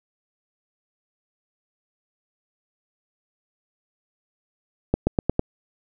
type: accelerating click train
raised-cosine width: 2 ms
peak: -5 dBFS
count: 5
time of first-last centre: 4.94-5.394 s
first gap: 130 ms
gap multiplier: 0.91
effects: none